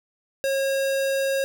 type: tone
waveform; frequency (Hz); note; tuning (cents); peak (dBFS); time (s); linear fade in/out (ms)
square; 543; C#5; -36; -22; 0.44-1.44; 0
effects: none